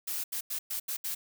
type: noise bursts at uneven times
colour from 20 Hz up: blue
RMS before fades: -34 dBFS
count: 6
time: 0.07-0.24 / 0.32-0.41 / 0.5-0.59 / 0.7-0.8 / 0.88-0.97 / 1.04-1.15 s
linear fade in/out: 10 ms
effects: none